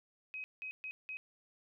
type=tone bursts at uneven times; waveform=sine; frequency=2531 Hz; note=D#7; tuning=29 cents sharp; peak=-40 dBFS; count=4; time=0.34-0.44 / 0.62-0.71 / 0.84-0.91 / 1.09-1.17 s; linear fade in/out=0 ms; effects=none